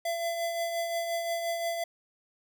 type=tone with tremolo; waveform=square; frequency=675 Hz; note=E5; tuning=41 cents sharp; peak=-28 dBFS; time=0.05-1.84 s; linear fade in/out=5 ms; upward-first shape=triangle; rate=5.7 Hz; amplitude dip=45%; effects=none